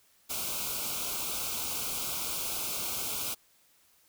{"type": "band-stop noise", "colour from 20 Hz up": "white", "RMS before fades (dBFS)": -34, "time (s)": [0.29, 3.35], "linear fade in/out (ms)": 20, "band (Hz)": [1500, 2200], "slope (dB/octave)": 96, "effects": ["white hiss -65 dBFS RMS until 4.08 s"]}